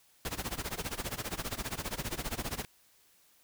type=noise with tremolo; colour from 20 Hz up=pink; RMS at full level=-34 dBFS; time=0.25-2.65 s; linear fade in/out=0 ms; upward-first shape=sine; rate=15 Hz; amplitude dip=90%; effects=white hiss -65 dBFS RMS until 3.43 s